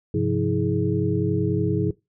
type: tone cluster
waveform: sine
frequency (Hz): 100.1 / 130.7 / 174.1 / 321.9 / 418.3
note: G2 / C3 / F3 / E4 / G#4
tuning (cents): +37 / -1 / -5 / -41 / +12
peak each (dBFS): -26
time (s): 0.14-1.91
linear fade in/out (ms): 5
effects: noise-tail reverb RT60 0.2 s tail -20 dB re dry